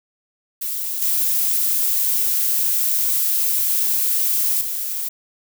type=noise with level steps; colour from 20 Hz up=violet; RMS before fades=-25 / -19 / -25 dBFS; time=0.61-5.09 s; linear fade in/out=10 ms; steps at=1.02 / 4.61 s; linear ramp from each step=2 ms; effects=none